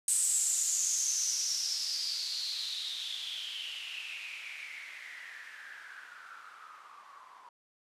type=noise with low-pass filter sweep; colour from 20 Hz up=violet; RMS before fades=-36 dBFS; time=0.08-7.49 s; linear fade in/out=2 ms; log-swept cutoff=8400 to 1000 Hz; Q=8; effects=resampled to 32000 Hz